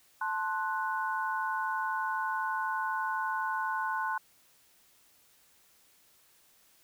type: chord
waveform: sine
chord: F# diminished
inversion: first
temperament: equal with one note detuned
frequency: 880 / 1052 / 1480 Hz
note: A5 / C6 / F#6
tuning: 0 / +9 / 0 cents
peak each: -34 dBFS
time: 0.21-4.18 s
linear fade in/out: 5 ms
effects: white hiss -64 dBFS RMS until 6.83 s